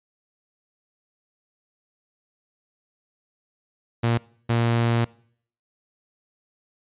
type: tone bursts at uneven times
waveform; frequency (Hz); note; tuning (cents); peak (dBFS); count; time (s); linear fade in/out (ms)
sawtooth; 117; A#2; +7; -15; 2; 4.03-4.18 / 4.49-5.05; 10
effects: noise-tail reverb RT60 0.6 s tail -23 dB re dry + resampled to 8000 Hz